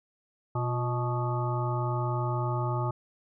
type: harmonic tone with a mistuned harmonic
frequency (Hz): 123.47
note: B2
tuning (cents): 0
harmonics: 1 / 3 / 5 / 7 / 9 / 10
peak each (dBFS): -28 / -36 / -38 / -35 / -39 / -38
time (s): 0.55-2.91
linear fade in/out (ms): 5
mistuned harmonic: 3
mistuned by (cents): -69
effects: none

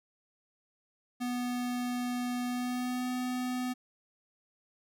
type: tone with pitch glide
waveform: square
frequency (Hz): 246.1 to 251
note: B3 to B3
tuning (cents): -6 to +28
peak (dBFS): -32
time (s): 1.2-3.74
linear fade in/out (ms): 20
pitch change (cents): +34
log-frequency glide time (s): 2.46-3.09
effects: none

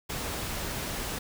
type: noise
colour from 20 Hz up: pink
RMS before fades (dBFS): -34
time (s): 0.09-1.19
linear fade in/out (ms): 10
effects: none

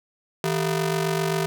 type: ring-modulated tone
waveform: sawtooth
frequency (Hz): 275.6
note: C#4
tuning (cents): -10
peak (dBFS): -15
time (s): 0.44-1.46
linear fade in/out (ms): 0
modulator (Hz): 114
effects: none

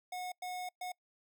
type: tone bursts at uneven times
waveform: square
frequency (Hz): 728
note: F#5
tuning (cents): -28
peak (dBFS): -39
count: 3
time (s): 0.12-0.32 / 0.42-0.69 / 0.81-0.92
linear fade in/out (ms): 5
effects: noise-tail reverb RT60 0.1 s tail -25 dB re dry

